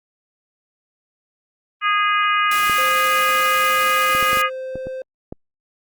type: harmonic tone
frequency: 412.1 Hz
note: G#4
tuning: 13 cents flat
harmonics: 3 / 4 / 5 / 6 / 7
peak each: -17 / -23 / -24 / -25 / -27 dBFS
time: 1.81-4.5 s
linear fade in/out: 50 ms
type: high-pass noise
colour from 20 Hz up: white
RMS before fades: -28 dBFS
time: 2.51-4.42 s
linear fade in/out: 5 ms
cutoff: 110 Hz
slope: 12 dB/octave
type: clicks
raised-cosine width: 2 ms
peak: -17 dBFS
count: 8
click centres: 2.697 / 4.15 / 4.227 / 4.331 / 4.372 / 4.756 / 4.87 / 5.325 s
type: tone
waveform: triangle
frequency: 521 Hz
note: C5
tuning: 7 cents flat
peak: -24 dBFS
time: 2.78-5.02 s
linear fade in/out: 2 ms
effects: Opus 32 kbps